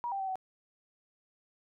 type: tone with pitch steps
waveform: sine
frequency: 957 / 786 / 769 / 755 Hz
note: A#5 / G5 / G5 / F#5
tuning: +45 / +4 / -33 / +35 cents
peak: -32 dBFS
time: 0.04-0.356 s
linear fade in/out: 0 ms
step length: 79 ms
effects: none